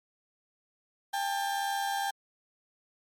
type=tone pair together; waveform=35% pulse; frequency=798.1 / 880 Hz; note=G5 / A5; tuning=+31 / 0 cents; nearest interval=major second; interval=169 cents; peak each=-28 / -35 dBFS; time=1.13-2.11 s; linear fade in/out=10 ms; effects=MP3 64 kbps